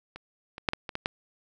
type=clicks; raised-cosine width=0.3 ms; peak=-25 / -23 / -7 / -13 / -19 / -15 / -10 dBFS; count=7; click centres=0.16 / 0.581 / 0.688 / 0.734 / 0.892 / 0.954 / 1.059 s; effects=none